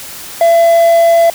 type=tone; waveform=triangle; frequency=673 Hz; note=E5; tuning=36 cents sharp; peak=-3 dBFS; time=0.41-1.3 s; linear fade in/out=2 ms; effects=white hiss -28 dBFS RMS until 1.34 s